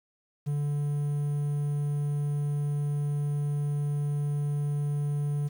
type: tone with quantisation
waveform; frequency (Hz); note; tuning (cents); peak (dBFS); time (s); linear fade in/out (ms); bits
triangle; 145.5; D3; -16; -24; 0.46-5.49; 20; 9
effects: none